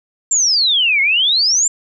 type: exponential two-way sweep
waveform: sine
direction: down then up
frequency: 7459 to 2122 to 7459 Hz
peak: -11 dBFS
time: 0.31-1.68 s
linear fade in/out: 5 ms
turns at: 1.01 s
effects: none